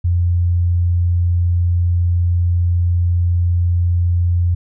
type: tone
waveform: sine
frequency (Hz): 87.31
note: F2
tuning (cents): 0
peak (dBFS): -12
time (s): 0.04-4.55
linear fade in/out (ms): 10
effects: none